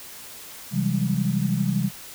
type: tone cluster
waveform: sine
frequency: 131.6 / 165 / 190.5 / 202.7 Hz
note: C3 / E3 / G3 / G#3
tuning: +10 / +2 / -49 / -42 cents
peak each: -26 dBFS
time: 0.71-1.91 s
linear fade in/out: 50 ms
effects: white hiss -41 dBFS RMS until 2.14 s